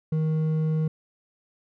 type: tone with hard clipping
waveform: sine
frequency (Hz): 157.1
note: D#3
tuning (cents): +17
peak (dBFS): -23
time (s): 0.12-0.88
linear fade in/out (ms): 5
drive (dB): 5
effects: none